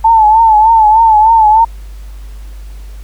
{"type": "tone with vibrato", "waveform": "sine", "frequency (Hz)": 880, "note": "A5", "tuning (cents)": 0, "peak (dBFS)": -3, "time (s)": [0.04, 1.65], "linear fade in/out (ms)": 10, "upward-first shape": "triangle", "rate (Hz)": 3.3, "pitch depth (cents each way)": 84, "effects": ["added 50 Hz sine -25 dBFS peak until 3.03 s", "pink hiss -44 dBFS RMS until 3.03 s"]}